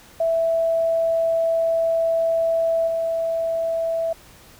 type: tone with level steps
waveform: sine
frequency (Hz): 659.3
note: E5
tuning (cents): 0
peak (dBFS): -17 / -20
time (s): 0.2-4.13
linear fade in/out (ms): 5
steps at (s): 2.87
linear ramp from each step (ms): 10
effects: pink hiss -48 dBFS RMS until 4.59 s